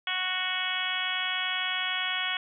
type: harmonic tone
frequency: 369.4 Hz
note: F#4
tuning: 3 cents flat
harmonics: 2 / 3 / 4 / 5 / 6 / 7 / 8 / 9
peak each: -40 / -38 / -35 / -36 / -34 / -38 / -35 / -33 dBFS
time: 0.07-2.37 s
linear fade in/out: 2 ms
effects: none